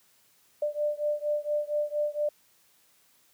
sine beating tone pair, 592 / 596.3 Hz, D5 / D5, +14 / +26 cents, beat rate 4.3 Hz, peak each -29 / -30 dBFS, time 0.62-2.29 s, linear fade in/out 5 ms, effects white hiss -64 dBFS RMS until 3.33 s + high-pass 60 Hz 12 dB/octave

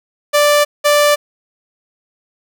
sawtooth tone pair in turn, 587.3 / 587.3 Hz, D5 / D5, 0 / 0 cents, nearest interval unison, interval 0 cents, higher neither, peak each -5 dBFS, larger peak neither, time 0.33-0.65 / 0.84-1.16 s, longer neither, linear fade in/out 20 ms, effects none

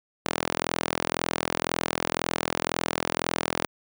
sawtooth tone with high-pass filter, 41.95 Hz, E1, 31 cents sharp, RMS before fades -29 dBFS, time 0.25-3.67 s, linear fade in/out 10 ms, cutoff 340 Hz, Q 0.52, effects none

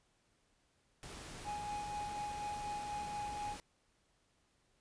pink noise, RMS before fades -49 dBFS, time 1.03-3.6 s, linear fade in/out 0 ms
triangle tone with tremolo, 830.6 Hz, G#5, in tune, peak -36 dBFS, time 1.44-3.57 s, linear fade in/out 50 ms, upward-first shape sine, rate 4.1 Hz, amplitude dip 35%
effects pink hiss -75 dBFS RMS until 4.8 s + resampled to 22050 Hz

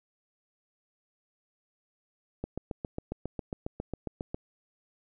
click train, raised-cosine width 2 ms, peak -20 dBFS, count 15, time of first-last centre 2.44-4.345 s, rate 7.35 Hz, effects none

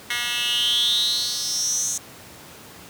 10% pulse tone with high-pass filter sweep, 240 Hz, B3, 49 cents flat, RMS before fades -23 dBFS, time 0.1-1.98 s, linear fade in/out 5 ms, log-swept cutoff 2200 to 6900 Hz, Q 8.8, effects pink hiss -43 dBFS RMS until 2.89 s + high-pass 100 Hz 12 dB/octave

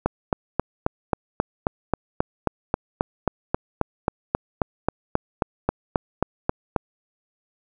click train, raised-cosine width 1 ms, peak -5 dBFS, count 26, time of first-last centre 0.06-6.762 s, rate 3.73 Hz, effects none

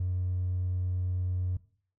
sine tone with hard clipping, 90.9 Hz, F#2, 30 cents flat, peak -28 dBFS, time 0-1.57 s, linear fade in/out 5 ms, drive 1 dB, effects noise-tail reverb RT60 0.5 s tail -18 dB re dry

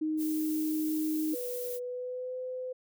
sine tone, 311.1 Hz, D#4, in tune, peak -28 dBFS, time 0.01-1.35 s, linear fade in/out 10 ms
violet noise, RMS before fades -41 dBFS, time 0.17-1.8 s, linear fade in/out 50 ms
sine tone with pitch glide, 491.6 to 508.9 Hz, B4 to C5, -8 to -48 cents, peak -34 dBFS, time 1.33-2.73 s, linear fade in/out 10 ms, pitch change +60 cents, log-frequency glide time 1.74-2.37 s
effects none

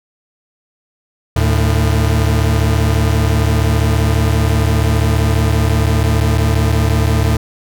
40% pulse tone pair together, 75.74 / 110.7 Hz, D#2 / A2, -46 / +11 cents, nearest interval perfect fifth, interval 657 cents, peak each -13 dBFS, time 1.36-7.37 s, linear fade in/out 5 ms, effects none

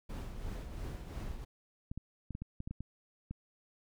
brown noise with tremolo, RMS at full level -39 dBFS, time 0.09-1.45 s, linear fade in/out 10 ms, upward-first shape triangle, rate 2.9 Hz, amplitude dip 55%
clicks, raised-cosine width 5 ms, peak -28 dBFS, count 10, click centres 1.915 / 1.976 / 2.307 / 2.351 / 2.42 / 2.604 / 2.675 / 2.71 / 2.806 / 3.31 s
effects none

